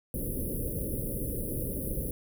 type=band-stop noise; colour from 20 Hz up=pink; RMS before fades=-33 dBFS; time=0.14-2.11 s; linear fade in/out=2 ms; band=570 to 9800 Hz; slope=96 dB/octave; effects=none